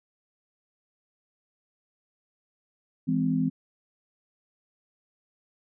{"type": "chord", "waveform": "sine", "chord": "E augmented", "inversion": "none", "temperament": "just", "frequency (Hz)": [164.81, 206, 257.5], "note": ["E3", "G#3", "B#3"], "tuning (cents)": [0, -14, -28], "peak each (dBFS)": [-27, -30, -25], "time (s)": [3.07, 3.5], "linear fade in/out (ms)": 20, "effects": []}